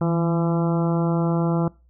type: harmonic tone with a mistuned harmonic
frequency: 168.9 Hz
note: E3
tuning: 42 cents sharp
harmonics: 1 / 2 / 3 / 4 / 5 / 6 / 7 / 8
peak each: -20 / -26 / -30 / -32 / -34 / -36 / -37 / -38 dBFS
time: 0.01-1.68 s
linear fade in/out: 2 ms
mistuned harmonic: 1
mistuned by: -46 cents
effects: noise-tail reverb RT60 0.3 s tail -23 dB re dry + added 60 Hz sine -53 dBFS peak until 1.89 s